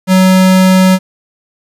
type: tone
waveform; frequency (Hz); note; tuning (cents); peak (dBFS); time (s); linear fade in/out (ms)
square; 186.9; F#3; +18; -5; 0.07-0.99; 50
effects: resampled to 32000 Hz + 7-bit